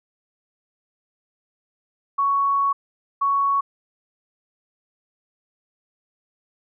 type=tone bursts at uneven times; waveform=sine; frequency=1114 Hz; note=C#6; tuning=8 cents sharp; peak=-17 dBFS; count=2; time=2.18-2.73 / 3.21-3.61 s; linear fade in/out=10 ms; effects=none